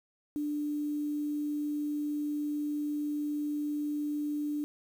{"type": "tone with quantisation", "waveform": "sine", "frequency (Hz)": 295.6, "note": "D4", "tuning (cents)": 11, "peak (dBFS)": -30, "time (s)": [0.36, 4.64], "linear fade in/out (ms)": 0, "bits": 9, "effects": []}